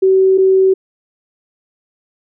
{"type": "tone pair in turn", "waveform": "sine", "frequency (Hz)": [380.5, 380.5], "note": ["F#4", "F#4"], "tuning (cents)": [48, 48], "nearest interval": "unison", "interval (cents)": 0, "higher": "neither", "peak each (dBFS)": -7, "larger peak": "neither", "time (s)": [[0.02, 0.38], [0.38, 0.74]], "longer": "neither", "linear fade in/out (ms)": 10, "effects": []}